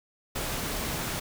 pink noise, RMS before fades -32 dBFS, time 0.35-1.2 s, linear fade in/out 10 ms, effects none

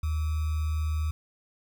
sine tone with sample-and-hold, 77.7 Hz, D#2, 2 cents flat, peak -25 dBFS, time 0.03-1.11 s, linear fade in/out 5 ms, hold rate 1225 Hz, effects none

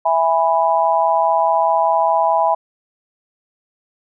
sine chord, E major, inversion none, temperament just, 659.3 / 824.1 / 988.9 Hz, E5 / G#5 / B5, 0 / -14 / +2 cents, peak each -17 dBFS, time 0.05-2.55 s, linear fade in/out 10 ms, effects none

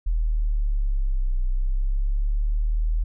sine linear two-way sweep, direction down then up, 40.51 to 30.87 to 40.51 Hz, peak -19 dBFS, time 0.06-3.04 s, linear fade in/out 10 ms, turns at 1.4 s, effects none

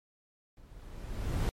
brown noise with level ramp, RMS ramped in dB -55 to -27 dBFS, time 0.57-1.49 s, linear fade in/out 0 ms, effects MP3 64 kbps

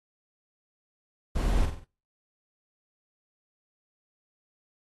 brown noise with echo, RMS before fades -26 dBFS, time 1.35-1.66 s, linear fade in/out 10 ms, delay 47 ms, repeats 4, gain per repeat -6 dB, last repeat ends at 1.848 s, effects noise-tail reverb RT60 0.4 s tail -26 dB re dry + AAC 32 kbps

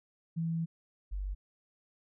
sine tone pair in turn, 164.81 / 48.28 Hz, E3 / G1, 0 / -26 cents, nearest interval octave + major sixth, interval 2126 cents, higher first, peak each -30 / -33 dBFS, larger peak first, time 0.36-0.66 / 1.11-1.35 s, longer first, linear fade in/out 20 ms, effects none

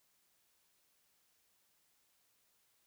silence, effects white hiss -75 dBFS RMS until 2.86 s

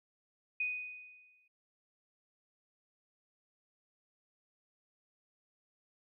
sine tone with exponential decay, 2489 Hz, D#7, in tune, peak -30 dBFS, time 0.6-1.48 s, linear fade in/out 5 ms, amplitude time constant 190 ms, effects none

